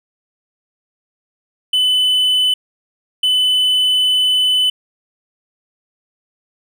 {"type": "tone pair in turn", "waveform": "triangle", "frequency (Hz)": [3010, 3010], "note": ["F#7", "F#7"], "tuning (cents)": [29, 29], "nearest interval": "unison", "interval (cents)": 0, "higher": "neither", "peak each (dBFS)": -10, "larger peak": "neither", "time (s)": [[1.73, 2.54], [3.23, 4.7]], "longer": "second", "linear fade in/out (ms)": 5, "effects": []}